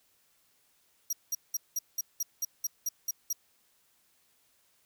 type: tone bursts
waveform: sawtooth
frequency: 5730 Hz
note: F8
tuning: 44 cents sharp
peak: -26 dBFS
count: 11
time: 1.1-3.33 s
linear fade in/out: 5 ms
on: 30 ms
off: 190 ms
effects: white hiss -69 dBFS RMS until 4.85 s